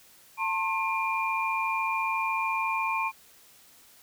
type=tone cluster; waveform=sine; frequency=896 / 1070 / 2400 Hz; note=A5 / C6 / D7; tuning=+31 / +38 / +37 cents; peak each=-30 dBFS; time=0.37-3.12 s; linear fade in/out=50 ms; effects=white hiss -56 dBFS RMS until 4.02 s